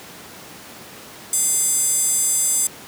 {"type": "tone with high-pass filter", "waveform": "square", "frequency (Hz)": 698.5, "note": "F5", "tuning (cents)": 0, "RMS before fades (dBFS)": -19, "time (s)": [1.33, 2.67], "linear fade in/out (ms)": 2, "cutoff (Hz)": 8200, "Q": 6.7, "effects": ["pink hiss -39 dBFS RMS until 2.87 s", "high-pass 150 Hz 12 dB/octave"]}